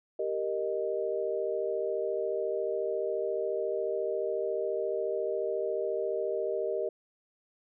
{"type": "chord", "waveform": "sine", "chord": "Eb major", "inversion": "first", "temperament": "equal with one note detuned", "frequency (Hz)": [392, 466.2, 619.7], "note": ["G4", "Bb4", "Eb5"], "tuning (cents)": [0, 0, -7], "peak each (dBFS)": -33, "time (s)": [0.19, 6.89], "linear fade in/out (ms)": 5, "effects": []}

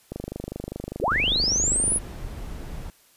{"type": "click train", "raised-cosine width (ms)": 2, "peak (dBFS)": -18, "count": 47, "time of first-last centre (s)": [0.12, 1.96], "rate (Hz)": 25}
{"type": "linear sweep", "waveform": "sine", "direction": "up", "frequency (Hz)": [240.2, 10630], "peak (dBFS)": -20, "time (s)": [1.01, 1.99], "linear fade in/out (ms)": 20}
{"type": "noise", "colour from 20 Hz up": "brown", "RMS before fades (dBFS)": -34, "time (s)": [1.11, 2.9], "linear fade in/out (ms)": 0}
{"effects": ["white hiss -58 dBFS RMS until 3.16 s", "resampled to 32000 Hz"]}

